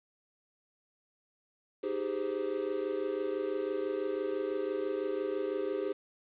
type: chord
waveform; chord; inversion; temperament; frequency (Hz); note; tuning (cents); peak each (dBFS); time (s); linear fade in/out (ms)
triangle; Ab major seventh; second; just; 311.5 / 389.3 / 415.3 / 519.1; Eb4 / G4 / Ab4 / C5; +2 / -12 / 0 / -14; -38 / -33 / -34 / -36; 1.83-5.93; 10
effects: resampled to 8000 Hz + 9-bit